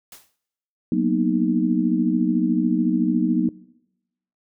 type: noise with exponential decay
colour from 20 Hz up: white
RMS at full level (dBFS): -39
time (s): 0.12-0.36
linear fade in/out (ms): 2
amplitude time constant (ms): 52
type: chord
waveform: sine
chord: B major seventh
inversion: second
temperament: equal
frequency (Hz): 185 / 233.1 / 246.9 / 311.1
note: F#3 / A#3 / B3 / D#4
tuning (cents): 0 / 0 / 0 / 0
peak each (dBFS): -23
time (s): 0.92-3.49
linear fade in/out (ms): 2
effects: noise-tail reverb RT60 0.9 s tail -22 dB re dry